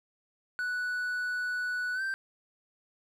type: tone with pitch glide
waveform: triangle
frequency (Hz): 1480 to 1564.4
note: F#6 to G6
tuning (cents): 0 to -4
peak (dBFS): -28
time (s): 0.59-2.14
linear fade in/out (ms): 0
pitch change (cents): +96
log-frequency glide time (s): 1.94-2.02
effects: none